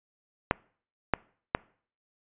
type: clicks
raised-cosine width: 0.5 ms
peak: -7 dBFS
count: 3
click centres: 0.511 / 1.137 / 1.549 s
effects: noise-tail reverb RT60 0.5 s tail -24 dB re dry + resampled to 8000 Hz